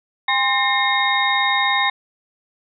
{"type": "tone cluster", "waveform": "sine", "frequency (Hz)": [807, 1044, 1817, 2132, 3730], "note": ["G#5", "C6", "A#6", "C7", "A#7"], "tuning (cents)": [-50, -4, -45, 32, 0], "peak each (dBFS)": -22, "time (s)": [0.28, 1.9], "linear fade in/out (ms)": 5, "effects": []}